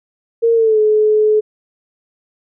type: tone with pitch glide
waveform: sine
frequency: 461.3 to 427.9 Hz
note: A#4 to A4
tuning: -18 to -48 cents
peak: -9 dBFS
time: 0.42-1.41 s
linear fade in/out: 20 ms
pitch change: -130 cents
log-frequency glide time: 0.54-0.79 s
effects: none